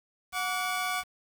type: tone pair together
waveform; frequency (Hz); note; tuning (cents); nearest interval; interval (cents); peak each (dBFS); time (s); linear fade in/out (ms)
20% pulse; 731 / 1149.4; F#5 / D6; -21 / -38; minor sixth; 783; -27; 0.32-1.04; 50
effects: 8-bit